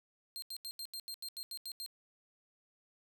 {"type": "tone bursts", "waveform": "sawtooth", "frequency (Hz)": 4186, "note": "C8", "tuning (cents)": 0, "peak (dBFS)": -38, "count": 11, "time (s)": [0.36, 1.862], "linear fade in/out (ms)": 0, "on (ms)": 62, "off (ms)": 82, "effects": []}